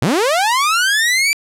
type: linear sweep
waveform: sawtooth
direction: up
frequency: 101.6 to 2349 Hz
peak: -9 dBFS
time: 0.02-1.33 s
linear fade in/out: 0 ms
effects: low-pass 11000 Hz 12 dB/octave